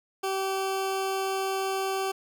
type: tone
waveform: 20% pulse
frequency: 385.3 Hz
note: G4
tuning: 30 cents flat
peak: -22 dBFS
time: 0.23-2.12 s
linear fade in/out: 10 ms
effects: none